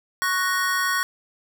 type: chord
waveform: square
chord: F# major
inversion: second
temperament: equal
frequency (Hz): 1108.7 / 1480 / 1864.7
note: C#6 / F#6 / A#6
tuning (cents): 0 / 0 / 0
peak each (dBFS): -26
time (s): 0.22-1.03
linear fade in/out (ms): 0
effects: 9-bit